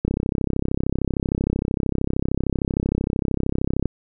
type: click train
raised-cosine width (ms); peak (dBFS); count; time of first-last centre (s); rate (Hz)
3; -8; 127; 0.05-3.857; 33.1
effects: none